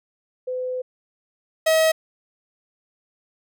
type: tone pair in turn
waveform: sine / 45% pulse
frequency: 507 / 638.8 Hz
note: B4 / D#5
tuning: +45 / +45 cents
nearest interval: major third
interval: 400 cents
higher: second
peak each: -24 / -15 dBFS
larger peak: second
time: 0.47-0.82 / 1.66-1.92 s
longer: first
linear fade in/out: 10 ms
effects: none